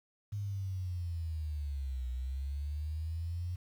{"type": "linear two-way sweep", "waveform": "sine", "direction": "down then up", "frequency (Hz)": [103.83, 61.74, 89.7], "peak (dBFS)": -34, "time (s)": [0.32, 3.56], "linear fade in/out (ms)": 10, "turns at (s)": 2.09, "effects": ["10-bit"]}